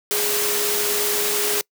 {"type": "tone in noise", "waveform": "sine", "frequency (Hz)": 415.3, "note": "G#4", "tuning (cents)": 0, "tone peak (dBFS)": -26, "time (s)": [0.11, 1.61], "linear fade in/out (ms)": 0, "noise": "white", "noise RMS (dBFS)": -22, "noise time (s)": [0.11, 1.61], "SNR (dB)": -7, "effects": ["noise-tail reverb RT60 0.1 s tail -26 dB re dry", "high-pass 200 Hz 12 dB/octave"]}